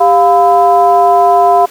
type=tone with frequency modulation; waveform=sine; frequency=701 Hz; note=F5; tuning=6 cents sharp; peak=-4 dBFS; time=0-1.66 s; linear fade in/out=10 ms; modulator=304 Hz; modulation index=0.9; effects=pink hiss -35 dBFS RMS until 1.7 s + high-pass 300 Hz 12 dB/octave